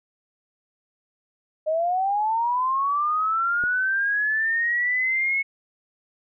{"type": "linear sweep", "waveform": "sine", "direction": "up", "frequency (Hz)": [612, 2200], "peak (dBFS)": -20, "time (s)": [1.66, 5.43], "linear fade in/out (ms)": 20}
{"type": "click", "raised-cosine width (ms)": 2, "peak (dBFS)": -24, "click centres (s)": 3.638}
{"effects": []}